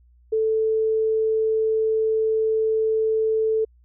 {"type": "tone", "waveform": "sine", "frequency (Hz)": 440, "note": "A4", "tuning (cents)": 0, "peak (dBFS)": -18, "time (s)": [0.32, 3.65], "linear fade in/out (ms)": 10, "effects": ["added 60 Hz sine -52 dBFS peak until 3.84 s"]}